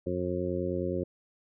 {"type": "harmonic tone", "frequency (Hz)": 89.6, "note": "F2", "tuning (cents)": 45, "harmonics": [1, 2, 3, 4, 5, 6], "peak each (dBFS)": [-37, -36, -37, -33, -38, -35], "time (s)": [0.06, 1.04], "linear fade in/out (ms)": 10, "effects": []}